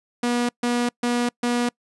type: tone bursts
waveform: sawtooth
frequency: 241.5 Hz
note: B3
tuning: 39 cents flat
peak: -16 dBFS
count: 4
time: 0.23-1.69 s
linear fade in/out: 5 ms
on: 260 ms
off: 140 ms
effects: noise-tail reverb RT60 0.1 s tail -26 dB re dry + resampled to 24000 Hz